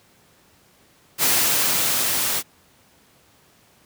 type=noise with level ramp; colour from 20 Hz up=white; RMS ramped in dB=-18 to -23 dBFS; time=1.18-2.43 s; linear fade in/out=50 ms; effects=pink hiss -56 dBFS RMS until 3.85 s + high-pass 80 Hz 12 dB/octave